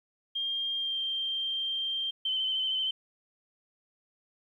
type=tone with pitch glide; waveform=sine; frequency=3206 to 3166 Hz; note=G7 to G7; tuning=+38 to +17 cents; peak=-29 dBFS; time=0.35-2.11 s; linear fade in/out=10 ms; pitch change=-21 cents; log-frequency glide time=0.77-0.98 s
type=tone with vibrato; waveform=sine; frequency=3078 Hz; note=G7; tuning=32 cents flat; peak=-27 dBFS; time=2.25-2.91 s; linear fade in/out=5 ms; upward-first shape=square; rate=13 Hz; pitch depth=21 cents each way
effects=11-bit